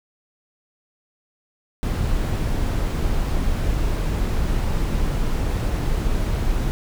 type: noise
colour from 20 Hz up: brown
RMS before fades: -21 dBFS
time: 1.83-6.71 s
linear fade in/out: 0 ms
effects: none